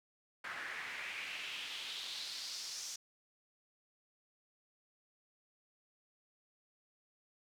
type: noise with band-pass filter sweep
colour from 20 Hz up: pink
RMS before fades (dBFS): -44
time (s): 0.44-2.96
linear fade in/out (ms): 5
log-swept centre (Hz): 1600 to 6000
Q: 3
effects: none